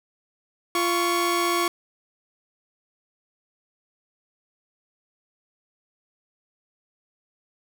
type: tone pair together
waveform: sawtooth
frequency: 345.9 / 1113 Hz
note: F4 / C#6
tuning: -17 / +7 cents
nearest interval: octave + minor sixth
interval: 2024 cents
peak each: -20 dBFS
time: 0.75-1.68 s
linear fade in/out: 2 ms
effects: none